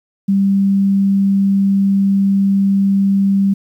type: tone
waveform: sine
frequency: 196.5 Hz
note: G3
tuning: 4 cents sharp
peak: -10 dBFS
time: 0.28-3.54 s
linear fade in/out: 10 ms
effects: 8-bit